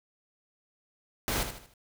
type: noise with echo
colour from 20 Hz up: pink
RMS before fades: -30 dBFS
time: 1.28-1.43 s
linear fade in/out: 0 ms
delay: 77 ms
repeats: 4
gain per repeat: -8 dB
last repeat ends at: 1.738 s
effects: none